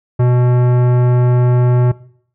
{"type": "tone with tanh clipping", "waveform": "sine", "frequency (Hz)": 123.47, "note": "B2", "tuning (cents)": 0, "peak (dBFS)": -11, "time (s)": [0.19, 1.92], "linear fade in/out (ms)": 10, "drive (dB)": 17, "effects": ["noise-tail reverb RT60 0.6 s tail -20 dB re dry"]}